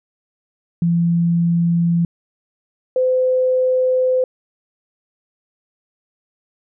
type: tone pair in turn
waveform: sine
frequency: 170 / 511.6 Hz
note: F3 / C5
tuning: -46 / -39 cents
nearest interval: octave + perfect fifth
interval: 1907 cents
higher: second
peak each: -13 dBFS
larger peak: neither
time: 0.82-2.05 / 2.96-4.24 s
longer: second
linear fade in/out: 2 ms
effects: none